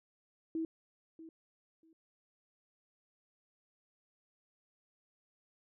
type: tone with echo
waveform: sine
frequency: 324 Hz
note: E4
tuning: 30 cents flat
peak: -33 dBFS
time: 0.55-0.65 s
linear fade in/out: 2 ms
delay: 640 ms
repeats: 2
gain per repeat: -15 dB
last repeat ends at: 1.93 s
effects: none